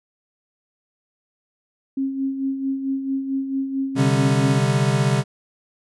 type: tone with tremolo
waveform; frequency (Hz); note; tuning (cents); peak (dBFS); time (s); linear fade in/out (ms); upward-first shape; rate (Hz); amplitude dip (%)
sine; 270; C#4; -45; -19; 1.97-4.59; 5; sine; 4.5; 55
type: chord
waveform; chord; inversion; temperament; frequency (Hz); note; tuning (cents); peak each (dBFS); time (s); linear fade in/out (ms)
square; C suspended second; none; equal; 130.81 / 146.83 / 196; C3 / D3 / G3; 0 / 0 / 0; -20 / -22 / -25; 3.95-5.24; 50
effects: resampled to 24000 Hz